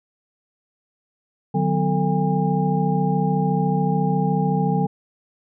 sine tone cluster, 150.3 / 184.2 / 249.3 / 444.5 / 809 Hz, D3 / F#3 / B3 / A4 / G#5, +40 / -7 / +16 / +18 / -46 cents, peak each -22 / -21 / -28 / -27 / -25 dBFS, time 1.54-4.87 s, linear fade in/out 10 ms, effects none

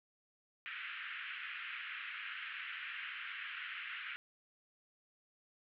pink band-pass noise, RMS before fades -45 dBFS, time 0.66-4.16 s, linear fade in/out 0 ms, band 1400 to 3000 Hz, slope 48 dB/octave, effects none

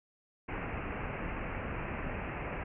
pink low-pass noise, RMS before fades -38 dBFS, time 0.48-2.64 s, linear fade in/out 10 ms, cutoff 2700 Hz, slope 96 dB/octave, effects none

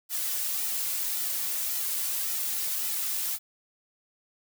blue noise with flanger, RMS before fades -30 dBFS, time 0.09-3.39 s, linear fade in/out 50 ms, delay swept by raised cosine 1.8 to 3.2 ms, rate 1.8 Hz, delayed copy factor -0.6, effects none

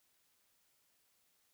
silence, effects white hiss -75 dBFS RMS until 1.53 s

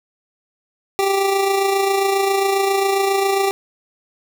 25% pulse tone with amplitude modulation, 392 Hz, G4, in tune, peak -10 dBFS, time 0.99-3.51 s, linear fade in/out 0 ms, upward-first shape sine, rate 27.4 Hz, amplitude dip 40%, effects none

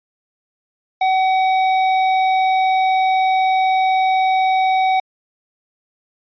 triangle tone with tanh clipping, 756 Hz, F#5, 37 cents sharp, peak -15 dBFS, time 1.01-5 s, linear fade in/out 5 ms, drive 17 dB, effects resampled to 11025 Hz

